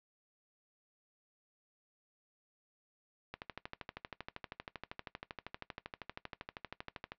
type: click train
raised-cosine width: 0.3 ms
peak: -25 dBFS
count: 49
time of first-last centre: 3.34-7.12 s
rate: 12.7 Hz
effects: noise-tail reverb RT60 0.1 s tail -18 dB re dry + low-pass 4000 Hz 12 dB/octave